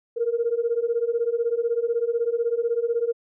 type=beating tone pair; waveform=sine; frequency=459.4 / 475.4 Hz; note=A#4 / A#4; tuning=-25 / +34 cents; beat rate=16 Hz; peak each=-24 / -23 dBFS; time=0.16-3.13 s; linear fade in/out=20 ms; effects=tanh soft clip ceiling -13 dBFS